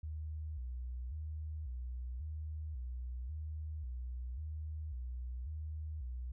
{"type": "tone with vibrato", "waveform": "sine", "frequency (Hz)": 69.3, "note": "C#2", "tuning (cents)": 0, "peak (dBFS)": -39, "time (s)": [0.03, 6.32], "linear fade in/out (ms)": 5, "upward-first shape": "square", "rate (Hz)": 0.92, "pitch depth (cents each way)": 190, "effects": []}